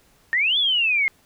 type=exponential two-way sweep; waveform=sine; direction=up then down; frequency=1800 to 3520 to 2106 Hz; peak=-17 dBFS; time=0.33-1.08 s; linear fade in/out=0 ms; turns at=0.58 s; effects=pink hiss -58 dBFS RMS until 1.25 s